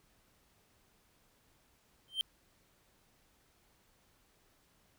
triangle tone with exponential growth, 3133 Hz, G7, 2 cents flat, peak -25 dBFS, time 2.08-2.21 s, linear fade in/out 0 ms, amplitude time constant 27 ms, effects pink hiss -70 dBFS RMS until 4.98 s

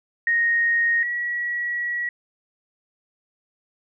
sine tone pair in turn, 1864.7 / 1924.9 Hz, A#6 / B6, 0 / -45 cents, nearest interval minor second, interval 55 cents, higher second, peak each -17 / -23 dBFS, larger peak first, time 0.27-1.03 / 1.03-2.09 s, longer second, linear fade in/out 2 ms, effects none

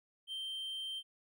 triangle tone, 3136 Hz, G7, in tune, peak -37 dBFS, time 0.27-1.03 s, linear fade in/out 50 ms, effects none

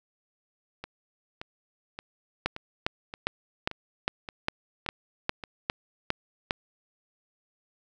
two click trains, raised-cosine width 0.3 ms, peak -9 / -21 dBFS, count 11 / 9, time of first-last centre 2.46-6.509 / 0.84-5.438 s, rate 2.47 / 1.74 Hz, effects none

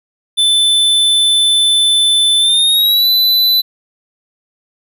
square tone with pitch glide, 3520 to 3997 Hz, A7 to B7, 0 to +20 cents, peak -9 dBFS, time 0.37-3.62 s, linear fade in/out 20 ms, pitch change +220 cents, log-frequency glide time 2.39-3.09 s, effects none

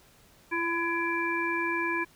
harmonic tone with a mistuned harmonic, 335.4 Hz, E4, 30 cents sharp, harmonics 1 / 3 / 5 / 7, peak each -32 / -32 / -32 / -32 dBFS, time 0.51-2.05 s, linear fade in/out 20 ms, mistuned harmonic 1, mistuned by +16 cents, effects pink hiss -59 dBFS RMS until 2.15 s

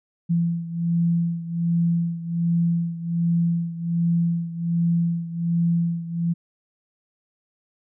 sine beating tone pair, 169 / 170.3 Hz, E3 / F3, +43 / -43 cents, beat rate 1.3 Hz, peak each -21 / -25 dBFS, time 0.29-6.34 s, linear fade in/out 20 ms, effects none

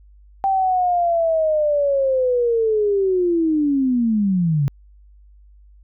sine linear sweep, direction down, 784 to 134.8 Hz, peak -15 dBFS, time 0.44-4.68 s, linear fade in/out 0 ms, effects added 50 Hz sine -45 dBFS peak until 5.83 s

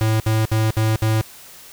square tone bursts, 110 Hz, A2, in tune, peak -16 dBFS, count 5, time 0.01-1.212 s, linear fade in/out 0 ms, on 190 ms, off 63 ms, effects white hiss -42 dBFS RMS until 1.72 s

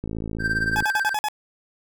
click train, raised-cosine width 3 ms, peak -17 dBFS, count 44, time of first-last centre 0.04-0.825 s, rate 54.8 Hz
triangle tone with tremolo, 1568 Hz, G6, in tune, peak -16 dBFS, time 0.39-1.16 s, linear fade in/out 50 ms, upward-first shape triangle, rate 18 Hz, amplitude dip 85%
40% pulse tone bursts, 848 Hz, G#5, 36 cents sharp, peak -21 dBFS, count 6, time 0.76-1.285 s, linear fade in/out 0 ms, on 45 ms, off 51 ms
effects none

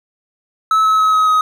triangle tone with pitch steps, 1300 / 1290.3 / 1280.6 / 1271 / 1261.5 Hz, E6 / E6 / D#6 / D#6 / D#6, -24 / -37 / +49 / +36 / +23 cents, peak -8 dBFS, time 0.71-1.41 s, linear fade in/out 2 ms, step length 140 ms, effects none

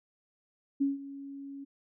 sine tone with ADSR envelope, 277.5 Hz, C#4, 2 cents sharp, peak -23 dBFS, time 0.8-1.65 s, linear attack 16 ms, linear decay 160 ms, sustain -17 dB, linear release 17 ms, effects none

